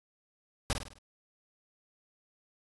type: noise with echo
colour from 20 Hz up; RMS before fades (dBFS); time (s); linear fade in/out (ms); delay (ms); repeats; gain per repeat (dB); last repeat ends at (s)
pink; -29; 0.7-0.73; 0; 51; 5; -6; 0.985
effects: resampled to 24000 Hz